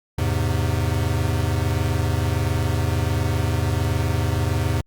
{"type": "chord", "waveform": "square", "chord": "E augmented", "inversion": "none", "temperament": "equal", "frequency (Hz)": [82.41, 103.83, 130.81], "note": ["E2", "G#2", "B#2"], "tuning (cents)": [0, 0, 0], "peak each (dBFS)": [-24, -24, -26], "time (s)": [0.18, 4.81], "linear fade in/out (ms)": 5, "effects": ["Opus 48 kbps"]}